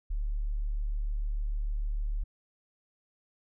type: tone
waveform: sine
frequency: 36.71 Hz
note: D1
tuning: in tune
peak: -28 dBFS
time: 0.1-2.24 s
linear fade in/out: 10 ms
effects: none